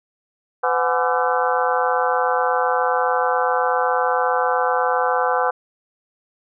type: harmonic tone with a mistuned harmonic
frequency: 168.3 Hz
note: E3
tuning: 36 cents sharp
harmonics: 3 / 4 / 5 / 6 / 7 / 8 / 9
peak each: -22 / -23 / -24 / -25 / -25 / -26 / -27 dBFS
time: 0.63-5.51 s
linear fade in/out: 10 ms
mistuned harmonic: 4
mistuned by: +150 cents
effects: none